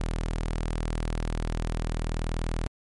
sawtooth tone, 40.35 Hz, E1, 36 cents flat, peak -23 dBFS, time 0-2.67 s, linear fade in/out 0 ms, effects MP3 48 kbps

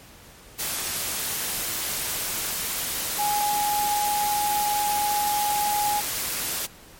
sine tone in noise, 830.6 Hz, G#5, in tune, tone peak -22 dBFS, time 3.18-6.01 s, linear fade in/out 20 ms, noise white, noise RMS -28 dBFS, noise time 0.58-6.67 s, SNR +3 dB, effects pink hiss -48 dBFS RMS until 6.99 s + MP3 64 kbps

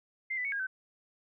sine tone with pitch steps, 2089 / 1992 / 2220 / 1627 / 1530 Hz, C7 / B6 / C#7 / G#6 / G6, -3 / +14 / +2 / -36 / -42 cents, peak -31 dBFS, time 0.3-0.67 s, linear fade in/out 10 ms, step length 74 ms, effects none

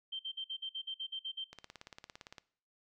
sine tone bursts, 3133 Hz, G7, 2 cents flat, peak -37 dBFS, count 11, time 0.12-1.444 s, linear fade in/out 10 ms, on 74 ms, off 51 ms
click train, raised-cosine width 0.2 ms, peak -30 dBFS, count 16, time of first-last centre 1.53-2.382 s, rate 17.6 Hz
effects noise-tail reverb RT60 0.6 s tail -21 dB re dry

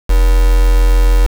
sine tone with quantisation, 43.42 Hz, F1, 9 cents flat, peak -6 dBFS, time 0.09-1.27 s, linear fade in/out 10 ms, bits 3, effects none

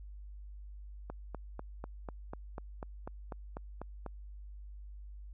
click train, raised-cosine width 1 ms, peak -27 dBFS, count 13, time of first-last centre 1.1-4.063 s, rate 4.05 Hz, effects added 50 Hz sine -45 dBFS peak until 5.33 s

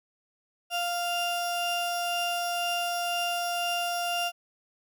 35% pulse tone pair together, 698 / 2790 Hz, F5 / F7, -1 / -2 cents, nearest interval 2 octaves, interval 2399 cents, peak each -27 / -31 dBFS, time 0.7-4.32 s, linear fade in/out 50 ms, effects none

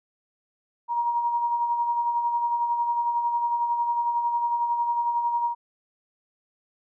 sine tone with tremolo, 947 Hz, A#5, 27 cents sharp, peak -20 dBFS, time 0.88-5.55 s, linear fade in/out 50 ms, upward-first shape sine, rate 11 Hz, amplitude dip 45%, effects none

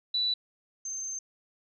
sine tone pair in turn, 3960 / 6286 Hz, B7 / G8, +4 / +4 cents, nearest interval minor sixth, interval 800 cents, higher second, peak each -25 / -33 dBFS, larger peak first, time 0.14-0.34 / 0.85-1.19 s, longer second, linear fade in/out 5 ms, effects none

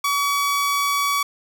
sawtooth tone, 1136 Hz, C#6, 42 cents sharp, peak -15 dBFS, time 0.04-1.23 s, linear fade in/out 5 ms, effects 9-bit

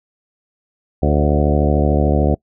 harmonic tone with a mistuned harmonic, 73.5 Hz, D2, 2 cents sharp, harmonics 1 / 2 / 3 / 4 / 5 / 6 / 7 / 8 / 9 / 10, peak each -16 / -19 / -21 / -22 / -23 / -24 / -24 / -25 / -26 / -26 dBFS, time 1.02-2.35 s, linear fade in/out 10 ms, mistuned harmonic 7, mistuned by +24 cents, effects noise-tail reverb RT60 0.1 s tail -25 dB re dry

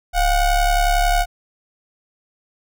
square ring-modulated tone, 371.5 Hz, F#4, 7 cents sharp, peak -12 dBFS, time 0.13-1.26 s, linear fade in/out 50 ms, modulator 336 Hz, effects none

